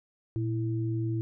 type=tone pair together; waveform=sine; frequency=116.54 / 329.6 Hz; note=A#2 / E4; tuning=0 / 0 cents; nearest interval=octave + tritone; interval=1800 cents; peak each=-28 / -33 dBFS; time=0.36-1.21 s; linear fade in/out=0 ms; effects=none